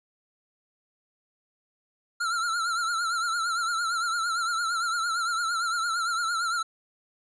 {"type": "tone with vibrato", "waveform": "square", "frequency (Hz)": 1370, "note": "F6", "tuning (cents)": -34, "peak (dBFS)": -26, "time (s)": [2.2, 6.63], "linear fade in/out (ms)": 10, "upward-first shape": "triangle", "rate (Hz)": 8.8, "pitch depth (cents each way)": 94, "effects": ["resampled to 22050 Hz"]}